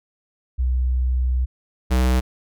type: tone pair in turn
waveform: sine / square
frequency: 63 / 63.24 Hz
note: B1 / B1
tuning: +35 / +42 cents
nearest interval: unison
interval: 7 cents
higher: second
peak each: -17 / -16 dBFS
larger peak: second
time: 0.58-1.46 / 1.9-2.21 s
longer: first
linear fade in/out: 20 ms
effects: none